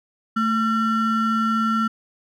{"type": "ring-modulated tone", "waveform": "triangle", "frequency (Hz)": 790, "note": "G5", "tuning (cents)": 13, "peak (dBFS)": -13, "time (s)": [0.36, 1.88], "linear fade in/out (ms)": 10, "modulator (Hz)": 568, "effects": []}